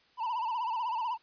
triangle tone with vibrato, 938 Hz, A#5, 11 cents sharp, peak -28 dBFS, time 0.17-1.18 s, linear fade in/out 50 ms, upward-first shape sine, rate 16 Hz, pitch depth 120 cents each way, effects white hiss -65 dBFS RMS until 1.22 s + resampled to 11025 Hz

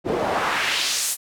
pink noise with band-pass filter sweep, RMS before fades -23 dBFS, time 0.04-1.17 s, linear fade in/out 50 ms, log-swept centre 320 to 11000 Hz, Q 1.4, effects none

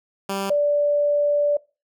10% pulse / sine tone pair in turn, 196 / 583.4 Hz, G3 / D5, 0 / -12 cents, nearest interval octave + perfect fifth, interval 1888 cents, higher second, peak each -16 dBFS, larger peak neither, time 0.29-0.5 / 0.5-1.57 s, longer second, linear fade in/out 5 ms, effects noise-tail reverb RT60 0.3 s tail -22 dB re dry

